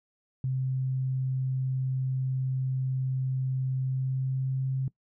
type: tone with pitch glide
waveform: sine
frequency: 130.81 to 132.41 Hz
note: C3 to C3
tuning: 0 to +21 cents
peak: -26 dBFS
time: 0.44-4.88 s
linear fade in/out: 2 ms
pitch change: +21 cents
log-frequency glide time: 3.78-4.7 s
effects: noise-tail reverb RT60 0.1 s tail -20 dB re dry